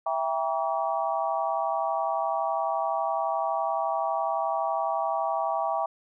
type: chord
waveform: sine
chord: E diminished seventh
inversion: none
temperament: just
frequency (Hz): 659.3 / 791.1 / 949.3 / 1139.2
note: E5 / G5 / Bb5 / Db6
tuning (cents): 0 / +16 / +31 / +47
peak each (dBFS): -29 / -29 / -32 / -32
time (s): 0.06-5.86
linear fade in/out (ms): 5
effects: none